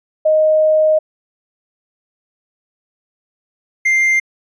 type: tone pair in turn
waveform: sine / triangle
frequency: 622.3 / 2098 Hz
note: D#5 / C7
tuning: 0 / +4 cents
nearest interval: octave + major sixth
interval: 2104 cents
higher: second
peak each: -9 dBFS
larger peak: neither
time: 0.25-0.99 / 3.85-4.2 s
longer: first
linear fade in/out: 10 ms
effects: resampled to 22050 Hz